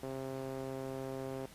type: tone with band-pass filter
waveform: sawtooth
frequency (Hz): 133.1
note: C3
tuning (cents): +30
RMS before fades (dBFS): -41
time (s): 0.03-1.46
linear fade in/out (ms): 2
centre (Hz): 480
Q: 1.4
effects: pink hiss -56 dBFS RMS until 1.54 s + resampled to 32000 Hz